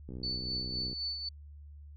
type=click train; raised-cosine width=3 ms; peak=-30 dBFS; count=54; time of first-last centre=0.09-0.93 s; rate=63.1 Hz
type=tone with tremolo; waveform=sine; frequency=4490 Hz; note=C#8; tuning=21 cents sharp; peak=-32 dBFS; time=0.23-1.29 s; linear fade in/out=5 ms; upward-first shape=sine; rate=3.9 Hz; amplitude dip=50%
effects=added 73 Hz sine -47 dBFS peak until 1.96 s